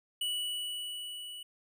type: tone with level ramp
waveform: square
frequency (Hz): 2948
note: F#7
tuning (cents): -7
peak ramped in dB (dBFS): -31 to -43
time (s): 0.21-1.43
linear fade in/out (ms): 5
effects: none